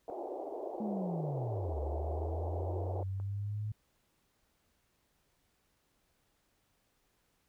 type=band-pass noise; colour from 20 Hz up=pink; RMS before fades=-41 dBFS; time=0.08-3.03 s; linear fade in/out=2 ms; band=330 to 810 Hz; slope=48 dB/octave
type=clicks; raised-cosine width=1 ms; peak=-38 dBFS; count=2; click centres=0.1 / 3.2 s
type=linear two-way sweep; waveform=sine; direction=down then up; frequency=220 to 71.3 to 107.4 Hz; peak=-34 dBFS; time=0.8-3.72 s; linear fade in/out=5 ms; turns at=1.78 s
effects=pink hiss -75 dBFS RMS until 7.48 s